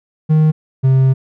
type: tone pair in turn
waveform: triangle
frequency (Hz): 155.56 / 132.28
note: D#3 / C3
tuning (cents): 0 / +19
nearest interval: minor third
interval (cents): 281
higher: first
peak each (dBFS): -6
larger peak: neither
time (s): 0.29-0.52 / 0.83-1.14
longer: second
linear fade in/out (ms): 20
effects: none